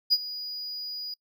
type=tone with ADSR envelope; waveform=triangle; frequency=4910 Hz; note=D#8; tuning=24 cents flat; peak=-15 dBFS; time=0.1-1.14 s; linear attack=28 ms; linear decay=43 ms; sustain=-17 dB; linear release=4 ms; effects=noise-tail reverb RT60 0.1 s tail -24 dB re dry